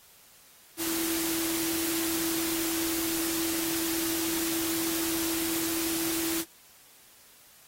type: tone in noise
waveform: sine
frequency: 329.6 Hz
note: E4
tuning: in tune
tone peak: -31 dBFS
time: 0.77-6.45 s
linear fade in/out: 50 ms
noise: white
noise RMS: -32 dBFS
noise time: 0.77-6.45 s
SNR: -2 dB
effects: white hiss -56 dBFS RMS until 7.67 s + AAC 48 kbps